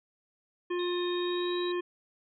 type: harmonic tone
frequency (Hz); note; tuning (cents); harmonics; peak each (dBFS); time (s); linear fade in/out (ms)
354.1; F4; +24; 1 / 3 / 5 / 7 / 9; -29 / -39 / -43 / -46 / -48; 0.7-1.81; 10
type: tone with pitch glide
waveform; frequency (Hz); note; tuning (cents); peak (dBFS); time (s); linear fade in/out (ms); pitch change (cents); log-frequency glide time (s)
sine; 3729 to 3843; A#7 to B7; 0 to -48; -38; 0.79-1.72; 5; +52; 1.1-1.58
effects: none